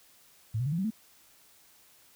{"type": "tone with pitch steps", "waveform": "sine", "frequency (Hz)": [110, 126.36, 145.15, 166.73, 191.52, 220], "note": ["A2", "B2", "D3", "E3", "G3", "A3"], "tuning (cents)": [0, 40, -20, 20, -40, 0], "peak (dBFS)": -27, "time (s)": [0.54, 0.906], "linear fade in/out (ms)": 10, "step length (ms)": 61, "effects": ["white hiss -60 dBFS RMS until 2.15 s"]}